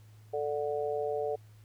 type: chord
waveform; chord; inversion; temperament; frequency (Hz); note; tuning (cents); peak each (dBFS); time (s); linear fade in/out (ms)
sine; D major; second; just; 440.5 / 587.3 / 734.2; A4 / D5 / F#5; +2 / 0 / -14; -32 / -35 / -37; 0.33-1.36; 10
effects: added 107 Hz sine -52 dBFS peak until 1.64 s + pink hiss -66 dBFS RMS until 1.64 s